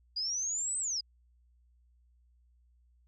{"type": "linear two-way sweep", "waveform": "sine", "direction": "up then down", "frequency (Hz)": [4795, 8240, 4795], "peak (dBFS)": -31, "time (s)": [0.16, 1.01], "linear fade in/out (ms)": 10, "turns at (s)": 0.78, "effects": ["added 60 Hz sine -63 dBFS peak until 3.07 s"]}